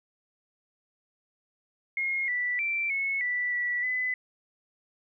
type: tone with pitch steps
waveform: sine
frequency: 2148 / 1968 / 2345 / 2194 / 1969 / 1953 / 2009 Hz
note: C7 / B6 / D7 / C#7 / B6 / B6 / B6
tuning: +45 / -7 / -3 / -18 / -6 / -20 / +29 cents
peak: -26 dBFS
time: 1.97-4.14 s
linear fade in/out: 2 ms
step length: 310 ms
effects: none